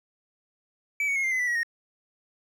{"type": "tone with pitch steps", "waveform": "triangle", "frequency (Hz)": [2300, 2231, 2163, 2098, 2035, 1973.6, 1914.1, 1856.3], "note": ["D7", "C#7", "C#7", "C7", "C7", "B6", "A#6", "A#6"], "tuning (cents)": [-37, 11, -43, 4, -49, -2, 45, -8], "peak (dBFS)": -22, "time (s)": [1, 1.632], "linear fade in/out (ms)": 2, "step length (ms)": 79, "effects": []}